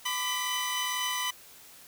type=tone cluster; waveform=sawtooth; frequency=1004 / 1181 / 1966 / 3016 Hz; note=B5 / D6 / B6 / F#7; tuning=+28 / +9 / -8 / +32 cents; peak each=-30 / -35 / -32 / -30 dBFS; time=0.05-1.31 s; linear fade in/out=10 ms; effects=white hiss -52 dBFS RMS until 1.87 s